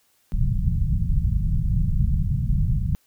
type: low-pass noise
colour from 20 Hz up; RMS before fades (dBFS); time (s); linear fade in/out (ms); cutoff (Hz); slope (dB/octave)
pink; -21; 0.32-2.95; 0; 180; 48
effects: white hiss -64 dBFS RMS until 3.06 s